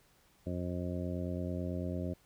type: harmonic tone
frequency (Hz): 89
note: F2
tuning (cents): +33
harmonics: 1 / 2 / 3 / 4 / 5 / 6 / 7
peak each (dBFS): -38 / -39 / -41 / -44 / -52 / -45 / -45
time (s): 0.46-2.14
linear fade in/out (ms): 10
effects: pink hiss -67 dBFS RMS until 2.25 s